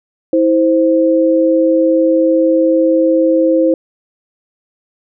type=tone pair together; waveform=sine; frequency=324.5 / 522 Hz; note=E4 / C5; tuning=-27 / -4 cents; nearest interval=minor sixth; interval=823 cents; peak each=-11 dBFS; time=0.33-3.74 s; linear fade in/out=2 ms; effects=none